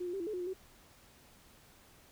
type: tone with pitch steps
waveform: sine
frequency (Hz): 357.9 / 351.9 / 390.9 / 339.3 / 427.9 / 362.2 / 353.7 / 376.9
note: F4 / F4 / G4 / F4 / A4 / F#4 / F4 / F#4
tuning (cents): +42 / +13 / -5 / -50 / -48 / -37 / +22 / +32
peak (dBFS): -35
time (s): 0-0.536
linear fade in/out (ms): 10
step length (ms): 67
effects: pink hiss -61 dBFS RMS until 2.11 s